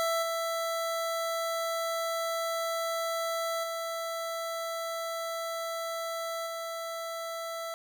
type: tone with level steps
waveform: 25% pulse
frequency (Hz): 663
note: E5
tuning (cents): +10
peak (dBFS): -23 / -26 / -29 / -31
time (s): 0-7.74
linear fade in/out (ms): 0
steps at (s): 0.22 / 3.63 / 6.46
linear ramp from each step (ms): 10
effects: none